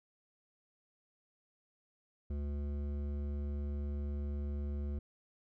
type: tone with hard clipping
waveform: sine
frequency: 72 Hz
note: D2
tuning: 34 cents flat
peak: -37 dBFS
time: 2.3-4.99 s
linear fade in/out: 5 ms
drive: 12 dB
effects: none